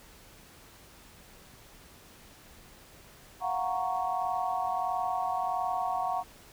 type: chord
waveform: sine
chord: Gb major seventh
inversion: third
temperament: equal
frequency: 698.5 / 740 / 932.3 / 1108.7 Hz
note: F5 / Gb5 / Bb5 / Db6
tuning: 0 / 0 / 0 / 0 cents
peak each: -35 / -31 / -35 / -35 dBFS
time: 3.4-6.24 s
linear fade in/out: 50 ms
effects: pink hiss -54 dBFS RMS until 6.52 s